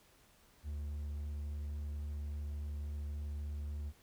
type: tone with vibrato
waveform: triangle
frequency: 73.42 Hz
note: D2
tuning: in tune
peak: -36 dBFS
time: 0.63-3.93 s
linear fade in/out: 50 ms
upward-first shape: sine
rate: 3.6 Hz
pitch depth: 8 cents each way
effects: pink hiss -66 dBFS RMS until 4.02 s

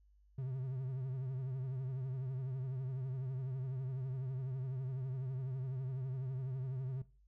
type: tone with vibrato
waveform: triangle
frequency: 130.4 Hz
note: C3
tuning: 5 cents flat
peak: -35 dBFS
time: 0.38-7.02 s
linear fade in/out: 5 ms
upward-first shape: triangle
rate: 12 Hz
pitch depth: 88 cents each way
effects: noise-tail reverb RT60 0.3 s tail -17 dB re dry + added 50 Hz sine -64 dBFS peak until 7.27 s

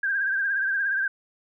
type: tone with vibrato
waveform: sine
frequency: 1591 Hz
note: G6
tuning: 25 cents sharp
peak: -22 dBFS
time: 0.03-1.08 s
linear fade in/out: 5 ms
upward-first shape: triangle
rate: 17 Hz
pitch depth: 72 cents each way
effects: none

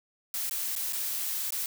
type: noise with dropouts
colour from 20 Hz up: blue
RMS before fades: -32 dBFS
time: 0.34-1.66 s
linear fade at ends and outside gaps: 1 ms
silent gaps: 0.496-0.51 / 0.753-0.762 / 0.925-0.931 / 1.506-1.522 s
effects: none

